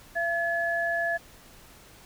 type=tone pair together; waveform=sine; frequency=678.2 / 1709 Hz; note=E5 / G#6; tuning=+49 / +49 cents; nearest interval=octave + major third; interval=1600 cents; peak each=-28 / -27 dBFS; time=0.15-1.18 s; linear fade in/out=20 ms; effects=pink hiss -52 dBFS RMS until 2.05 s